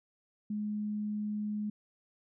sine tone, 210 Hz, G#3, 19 cents sharp, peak -32 dBFS, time 0.5-1.7 s, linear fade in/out 5 ms, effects none

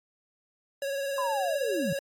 square tone with vibrato, 554 Hz, C#5, 1 cent flat, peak -30 dBFS, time 0.82-1.99 s, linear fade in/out 2 ms, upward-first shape square, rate 19 Hz, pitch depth 24 cents each way
sine linear sweep, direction down, 1048 to 142.3 Hz, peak -28 dBFS, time 1.18-1.93 s, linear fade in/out 2 ms
effects AAC 48 kbps

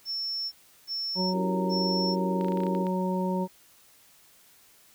sine tone bursts, 5400 Hz, E8, 41 cents sharp, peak -29 dBFS, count 3, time 0.05-2.16 s, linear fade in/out 50 ms, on 470 ms, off 350 ms
harmonic tone, 185 Hz, F#3, in tune, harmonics 1 / 2 / 3 / 5, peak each -27 / -33 / -34 / -33 dBFS, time 1.15-3.48 s, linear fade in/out 50 ms
sine chord, C# diminished seventh, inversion none, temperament equal, 277.2 / 329.6 / 392 / 466.2 Hz, C#4 / E4 / G4 / Bb4, 0 / 0 / 0 / 0 cents, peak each -37 dBFS, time 1.32-2.87 s, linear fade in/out 50 ms
clicks, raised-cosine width 0.3 ms, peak -27 dBFS, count 10, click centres 2.411 / 2.446 / 2.484 / 2.521 / 2.573 / 2.604 / 2.635 / 2.667 / 2.75 / 2.868 s
effects white hiss -58 dBFS RMS until 4.94 s

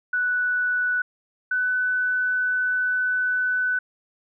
sine tone pair in turn, 1482 / 1499.2 Hz, F#6 / F#6, +2 / +22 cents, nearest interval unison, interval 20 cents, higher second, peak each -20 dBFS, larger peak neither, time 0.13-1.02 / 1.51-3.79 s, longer second, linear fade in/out 5 ms, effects none

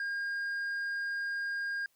sine tone with tanh clipping, 1616 Hz, G#6, 48 cents flat, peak -33 dBFS, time 0-1.86 s, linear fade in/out 2 ms, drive 4 dB, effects white hiss -72 dBFS RMS until 1.95 s

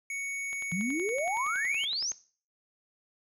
square tone, 2226 Hz, C#7, 7 cents sharp, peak -34 dBFS, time 0.1-1.85 s, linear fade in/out 2 ms
click train, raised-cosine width 0.3 ms, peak -30 dBFS, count 18, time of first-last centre 0.53-2.119 s, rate 10.7 Hz
sine exponential sweep, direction up, 165.8 to 6600 Hz, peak -29 dBFS, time 0.72-2.12 s, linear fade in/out 5 ms
effects noise-tail reverb RT60 0.4 s tail -17 dB re dry + low-pass 12000 Hz 12 dB/octave

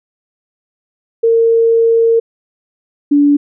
sine tone pair in turn, 457.8 / 288.4 Hz, A#4 / D4, -31 / -31 cents, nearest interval minor sixth, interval 800 cents, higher first, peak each -7 / -6 dBFS, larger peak second, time 1.23-2.2 / 3.11-3.37 s, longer first, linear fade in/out 10 ms, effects none

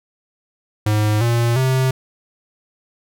square tone with pitch steps, 106.2 / 117.84 / 130.75 Hz, G#2 / A#2 / C3, +39 / +19 / -1 cents, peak -15 dBFS, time 0.86-1.91 s, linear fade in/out 5 ms, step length 350 ms, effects none

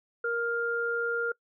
sine tone pair together, 468.2 / 1403 Hz, A#4 / F6, +8 / +8 cents, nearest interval octave + perfect fifth, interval 1900 cents, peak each -30 / -29 dBFS, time 0.24-1.32 s, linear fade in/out 5 ms, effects noise-tail reverb RT60 0.1 s tail -23 dB re dry

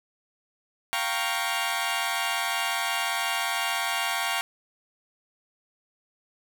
15% pulse chord, G half-diminished seventh, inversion third, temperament equal, 698.5 / 784 / 932.3 / 1108.7 Hz, F5 / G5 / Bb5 / Db6, 0 / 0 / 0 / 0 cents, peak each -25 dBFS, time 0.93-4.41 s, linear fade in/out 0 ms, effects none

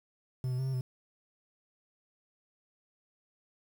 triangle tone with pitch steps, 128.3 / 126.3 / 131.9 / 132.7 / 127.5 Hz, C3 / B2 / C3 / C3 / C3, -34 / +39 / +14 / +25 / -44 cents, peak -28 dBFS, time 0.44-0.81 s, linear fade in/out 2 ms, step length 74 ms, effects 9-bit

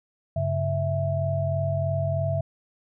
sine tone cluster, 96.6 / 139.7 / 659 Hz, G2 / C#3 / E5, -25 / +14 / -1 cents, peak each -27 dBFS, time 0.36-2.41 s, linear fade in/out 5 ms, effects none

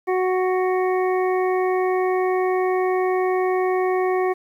harmonic tone, 370 Hz, F#4, in tune, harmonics 1 / 2 / 3 / 5 / 6, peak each -19 / -25 / -29 / -33 / -35 dBFS, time 0.07-4.34 s, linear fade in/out 20 ms, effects 9-bit

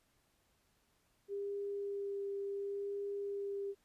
sine tone with vibrato, 400.3 Hz, G4, 36 cents sharp, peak -37 dBFS, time 1.28-3.75 s, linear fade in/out 50 ms, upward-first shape sine, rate 0.7 Hz, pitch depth 10 cents each way, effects pink hiss -75 dBFS RMS until 3.84 s + resampled to 32000 Hz

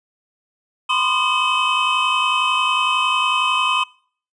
triangle tone cluster, 1006 / 1057 / 1223 / 2565 / 3051 Hz, B5 / C6 / D#6 / E7 / G7, +32 / +17 / -30 / -48 / -48 cents, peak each -21 dBFS, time 0.89-3.84 s, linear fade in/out 10 ms, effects noise-tail reverb RT60 0.5 s tail -24 dB re dry + resampled to 22050 Hz

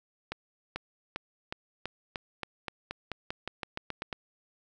accelerating click train, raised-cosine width 0.3 ms, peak -18 dBFS, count 17, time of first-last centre 0.32-4.128 s, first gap 440 ms, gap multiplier 0.91, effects none

